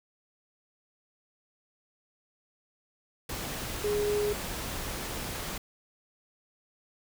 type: tone in noise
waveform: sine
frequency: 415.3 Hz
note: G#4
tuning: in tune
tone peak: -26 dBFS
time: 3.84-4.33 s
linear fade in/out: 5 ms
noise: pink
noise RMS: -36 dBFS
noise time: 3.29-5.58 s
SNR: +7 dB
effects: none